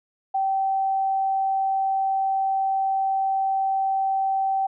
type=tone; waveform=sine; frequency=774 Hz; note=G5; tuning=22 cents flat; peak=-20 dBFS; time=0.34-4.67 s; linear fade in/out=10 ms; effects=none